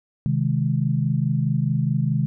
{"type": "chord", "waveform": "sine", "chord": "Ab major", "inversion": "first", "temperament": "equal", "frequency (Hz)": [130.81, 155.56, 207.7], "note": ["C3", "Eb3", "Ab3"], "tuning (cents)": [0, 0, 0], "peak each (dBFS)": [-22, -22, -26], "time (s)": [0.26, 2.26], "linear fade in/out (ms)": 0, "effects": []}